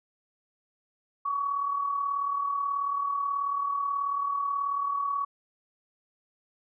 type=tone with amplitude modulation; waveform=sine; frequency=1127 Hz; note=C#6; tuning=28 cents sharp; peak=-24 dBFS; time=1.25-5.25 s; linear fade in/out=10 ms; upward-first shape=sine; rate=38.4 Hz; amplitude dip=50%; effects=none